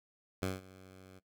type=tone with ADSR envelope; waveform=10% pulse; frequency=94 Hz; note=F#2; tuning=28 cents sharp; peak=-23 dBFS; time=0.42-1.2 s; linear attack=7 ms; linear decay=180 ms; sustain=-22 dB; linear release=22 ms; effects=noise-tail reverb RT60 0.1 s tail -19 dB re dry